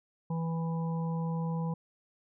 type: harmonic tone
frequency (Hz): 164.81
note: E3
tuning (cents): 0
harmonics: 1 / 3 / 5 / 6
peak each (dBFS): -30 / -42 / -45 / -44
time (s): 0.3-1.74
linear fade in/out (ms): 5
effects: none